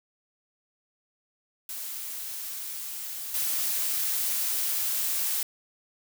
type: noise with level steps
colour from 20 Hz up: blue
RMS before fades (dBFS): -36 / -28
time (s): 1.69-5.43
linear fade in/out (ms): 2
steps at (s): 3.34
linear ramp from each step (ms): 2
effects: none